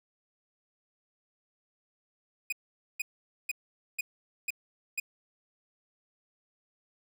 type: tone bursts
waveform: 45% pulse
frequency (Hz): 2479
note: D#7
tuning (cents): -7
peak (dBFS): -29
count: 6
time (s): 2.5-5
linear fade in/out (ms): 5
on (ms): 25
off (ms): 470
effects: none